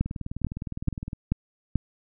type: two click trains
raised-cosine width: 5 ms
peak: -10 / -20 dBFS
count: 5 / 22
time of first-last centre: 0.01-1.757 / 0.06-1.131 s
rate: 2.29 / 19.6 Hz
effects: none